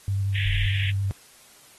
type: tone with vibrato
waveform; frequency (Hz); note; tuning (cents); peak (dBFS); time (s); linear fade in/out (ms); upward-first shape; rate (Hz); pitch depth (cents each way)
sine; 98.4; G2; +7; -22; 0.08-1.11; 0; sine; 11; 17
type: band-pass noise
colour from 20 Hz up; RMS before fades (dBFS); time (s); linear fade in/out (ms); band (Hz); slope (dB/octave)
white; -32; 0.34-0.92; 20; 1700 to 3400; 96
type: tone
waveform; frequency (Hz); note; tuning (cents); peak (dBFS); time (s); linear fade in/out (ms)
sine; 40.36; E1; -36; -24; 0.45-0.67; 10
effects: white hiss -52 dBFS RMS until 1.78 s + AAC 32 kbps